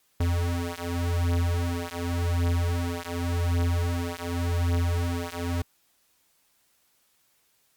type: beating tone pair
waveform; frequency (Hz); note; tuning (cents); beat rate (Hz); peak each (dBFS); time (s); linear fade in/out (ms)
square; 85.9 / 86.78; F2 / F2; -28 / -10; 0.88; -28; 0.2-5.62; 5
effects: white hiss -67 dBFS RMS until 7.76 s + Opus 48 kbps